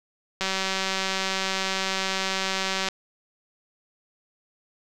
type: click train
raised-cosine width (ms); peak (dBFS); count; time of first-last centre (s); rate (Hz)
0.2; -9; 474; 0.41-2.886; 191
effects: none